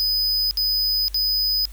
square tone bursts, 5000 Hz, D#8, 8 cents sharp, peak -19 dBFS, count 3, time 0-1.654 s, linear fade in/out 0 ms, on 510 ms, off 62 ms, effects added 50 Hz sine -35 dBFS peak until 1.72 s + white hiss -50 dBFS RMS until 1.72 s

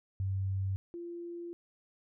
sine tone pair in turn, 96.3 / 344 Hz, G2 / F4, -30 / -26 cents, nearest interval octave + minor seventh, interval 2204 cents, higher second, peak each -30 / -39 dBFS, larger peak first, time 0.2-0.76 / 0.94-1.53 s, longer second, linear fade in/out 0 ms, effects none

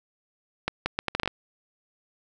accelerating click train, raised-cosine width 0.3 ms, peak -9 dBFS, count 9, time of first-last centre 0.68-1.276 s, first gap 180 ms, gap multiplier 0.72, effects none

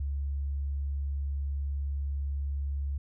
sine tone, 70.1 Hz, C#2, 20 cents sharp, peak -29 dBFS, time 0-2.98 s, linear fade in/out 5 ms, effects none

